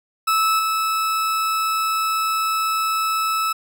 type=tone with level steps; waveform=40% pulse; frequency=1306 Hz; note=E6; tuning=17 cents flat; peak=-15 / -18 dBFS; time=0.27-3.53 s; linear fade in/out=10 ms; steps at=0.59 s; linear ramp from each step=2 ms; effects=9-bit